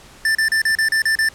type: tone bursts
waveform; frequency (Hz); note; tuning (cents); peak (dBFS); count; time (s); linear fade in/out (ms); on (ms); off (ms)
square; 1774; A6; +14; -15; 8; 0.25-1.288; 2; 100; 34
effects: pink hiss -44 dBFS RMS until 1.34 s + low-pass 10000 Hz 12 dB/octave